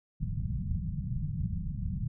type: low-pass noise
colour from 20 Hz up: white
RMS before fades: -33 dBFS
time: 0.2-2.08 s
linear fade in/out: 10 ms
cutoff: 180 Hz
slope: 48 dB/octave
effects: none